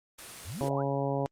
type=noise; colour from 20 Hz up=white; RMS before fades=-42 dBFS; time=0.18-0.69 s; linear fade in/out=10 ms
type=exponential sweep; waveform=sine; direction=up; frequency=64.4 to 1706 Hz; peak=-36 dBFS; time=0.44-0.83 s; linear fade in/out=50 ms
type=harmonic tone; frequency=138.59 Hz; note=C#3; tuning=in tune; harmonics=1 / 2 / 3 / 4 / 5 / 6 / 7; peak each=-32 / -35 / -35 / -33 / -37 / -39 / -39 dBFS; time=0.61-1.26 s; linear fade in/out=0 ms
effects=low-pass 10000 Hz 12 dB/octave + Opus 32 kbps